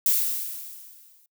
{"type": "noise with exponential decay", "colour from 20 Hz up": "violet", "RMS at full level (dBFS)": -19, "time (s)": [0.06, 1.26], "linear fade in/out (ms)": 2, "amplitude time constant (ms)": 260, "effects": ["noise-tail reverb RT60 0.1 s tail -23 dB re dry"]}